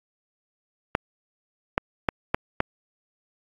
clicks, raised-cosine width 0.5 ms, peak -5 dBFS, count 5, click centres 0.951 / 1.779 / 2.088 / 2.345 / 2.604 s, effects AAC 32 kbps

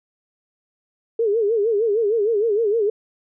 sine tone with vibrato, 432.8 Hz, A4, 29 cents flat, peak -16 dBFS, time 1.19-2.9 s, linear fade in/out 5 ms, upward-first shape sine, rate 6.5 Hz, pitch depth 140 cents each way, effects none

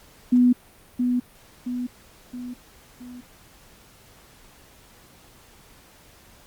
sine tone with echo, 246.9 Hz, B3, in tune, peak -13 dBFS, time 0.32-0.53 s, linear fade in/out 10 ms, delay 670 ms, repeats 4, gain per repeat -6 dB, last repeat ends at 3.21 s, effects pink hiss -52 dBFS RMS until 6.46 s + Opus 48 kbps

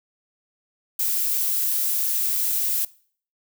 violet noise, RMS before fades -23 dBFS, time 0.99-2.85 s, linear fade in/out 5 ms, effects noise-tail reverb RT60 0.5 s tail -21 dB re dry

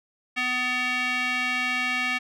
square tone with band-pass filter, 250.8 Hz, B3, 27 cents sharp, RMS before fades -26 dBFS, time 0.36-2.19 s, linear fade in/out 20 ms, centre 2300 Hz, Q 3, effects none

